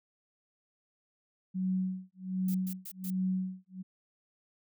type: tone with tremolo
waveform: sine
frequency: 186.4 Hz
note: F#3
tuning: 13 cents sharp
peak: -27 dBFS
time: 1.54-3.83 s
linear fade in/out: 20 ms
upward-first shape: sine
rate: 1.3 Hz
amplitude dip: 100%
type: noise bursts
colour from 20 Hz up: violet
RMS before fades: -43 dBFS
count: 4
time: 2.48-3.104 s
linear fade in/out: 5 ms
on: 66 ms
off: 120 ms
effects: none